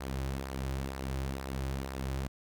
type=tone with flanger; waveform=sawtooth; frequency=66.9 Hz; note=C2; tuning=39 cents sharp; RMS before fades=-36 dBFS; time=0-2.28 s; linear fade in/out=10 ms; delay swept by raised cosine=0.29 to 4.49 ms; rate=2.1 Hz; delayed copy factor=-0.5; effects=none